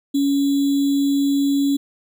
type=tone with sample-and-hold; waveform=sine; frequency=280 Hz; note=C#4; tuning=18 cents sharp; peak=-15 dBFS; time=0.14-1.77 s; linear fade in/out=10 ms; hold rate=3675 Hz; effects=none